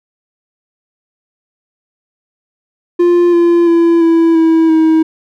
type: tone with pitch steps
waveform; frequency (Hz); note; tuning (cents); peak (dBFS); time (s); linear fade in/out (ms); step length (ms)
triangle; 349.2 / 343 / 336.9 / 330.9 / 325.1 / 319.3; F4 / F4 / E4 / E4 / E4 / D#4; 0 / -31 / +38 / +7 / -24 / +45; -4; 2.99-5.03; 10; 340
effects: none